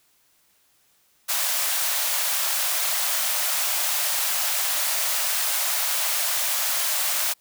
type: high-pass noise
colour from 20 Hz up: white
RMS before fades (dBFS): -24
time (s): 1.28-7.34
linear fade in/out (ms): 20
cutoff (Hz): 550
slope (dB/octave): 96
effects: white hiss -63 dBFS RMS until 7.4 s